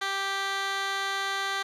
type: tone with band-pass filter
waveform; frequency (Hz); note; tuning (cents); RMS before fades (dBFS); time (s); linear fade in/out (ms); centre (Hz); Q
15% pulse; 392; G4; 0; -30; 0.01-1.63; 10; 2600; 1.1
effects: none